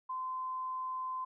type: tone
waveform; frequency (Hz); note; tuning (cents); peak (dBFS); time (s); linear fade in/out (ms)
sine; 1031; C6; -26; -35; 0.09-1.25; 10
effects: none

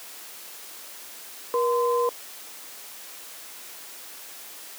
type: tone pair together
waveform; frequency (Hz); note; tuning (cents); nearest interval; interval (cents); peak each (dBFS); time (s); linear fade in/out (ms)
sine; 478.9 / 1028.9; A#4 / C6; +47 / -29; octave + minor second; 1324; -21 / -25; 1.54-2.09; 0
effects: white hiss -42 dBFS RMS until 4.78 s + high-pass 300 Hz 12 dB/octave

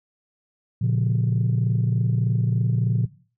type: chord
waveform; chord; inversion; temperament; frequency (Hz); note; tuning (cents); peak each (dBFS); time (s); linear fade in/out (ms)
sine; Bb minor; none; just; 116.54 / 139.85 / 174.81; Bb2 / Db3 / F3; 0 / +16 / +2; -20 / -23 / -25; 0.81-3.06; 10
effects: noise-tail reverb RT60 0.4 s tail -17 dB re dry + tanh soft clip ceiling -13 dBFS

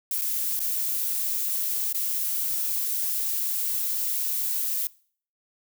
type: noise with dropouts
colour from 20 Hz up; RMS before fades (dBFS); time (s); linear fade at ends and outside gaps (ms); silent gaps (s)
violet; -27; 0.11-4.87; 2; 0.213-0.218 / 0.593-0.602 / 1.928-1.945
effects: noise-tail reverb RT60 0.5 s tail -22 dB re dry

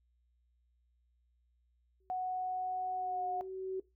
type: tone with exponential growth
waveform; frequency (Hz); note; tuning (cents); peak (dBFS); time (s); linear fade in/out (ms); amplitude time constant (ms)
sine; 378.2; F#4; +38; -33; 2-3.8; 5; 390
type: tone with pitch glide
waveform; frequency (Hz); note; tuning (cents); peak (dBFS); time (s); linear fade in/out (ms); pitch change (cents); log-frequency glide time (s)
sine; 739 to 725.5; F#5 to F#5; -2 to -34; -33; 2.1-3.41; 0; -32; 2.97-3.24
effects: noise-tail reverb RT60 0.2 s tail -18 dB re dry + added 60 Hz sine -70 dBFS peak until 3.95 s

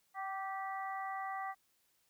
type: harmonic tone with a mistuned harmonic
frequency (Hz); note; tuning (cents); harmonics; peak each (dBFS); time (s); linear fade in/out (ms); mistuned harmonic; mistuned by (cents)
390; G4; -9; 2 / 3 / 4 / 5; -40 / -43 / -54 / -46; 0.14-1.55; 50; 2; -20
effects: white hiss -75 dBFS RMS until 2.09 s

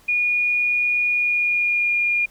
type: tone with pitch glide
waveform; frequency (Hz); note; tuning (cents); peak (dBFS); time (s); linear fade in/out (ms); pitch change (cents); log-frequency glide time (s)
sine; 2443 to 2419; D#7 to D#7; -32 to -49; -17; 0.08-2.26; 10; -17; 1.1-1.96
effects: pink hiss -53 dBFS RMS until 2.3 s

